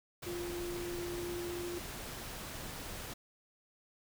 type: tone in noise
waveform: sine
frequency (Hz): 349.1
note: F4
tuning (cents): -1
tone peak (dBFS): -38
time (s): 0.26-1.79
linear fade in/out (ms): 10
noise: pink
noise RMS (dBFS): -44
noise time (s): 0.22-3.14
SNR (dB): +3
effects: none